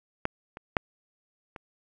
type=clicks; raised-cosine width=0.5 ms; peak=-11 / -25 / -7 / -25 dBFS; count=4; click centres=0.254 / 0.571 / 0.768 / 1.562 s; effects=none